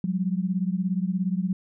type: beating tone pair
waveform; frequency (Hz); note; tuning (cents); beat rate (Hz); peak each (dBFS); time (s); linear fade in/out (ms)
sine; 180 / 197; F#3 / G3; -47 / +9; 17; -25 / -27; 0.04-1.53; 2
effects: none